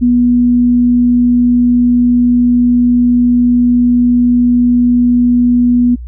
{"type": "tone", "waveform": "sine", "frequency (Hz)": 243.5, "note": "B3", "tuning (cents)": -24, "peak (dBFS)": -6, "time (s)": [0.01, 5.96], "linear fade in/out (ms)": 20, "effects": ["added 60 Hz sine -23 dBFS peak until 6.07 s"]}